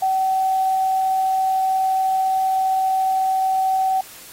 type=tone; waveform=sine; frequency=761 Hz; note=F#5; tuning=48 cents sharp; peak=-16 dBFS; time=0.02-4.01 s; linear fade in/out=5 ms; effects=white hiss -41 dBFS RMS until 4.32 s + AAC 48 kbps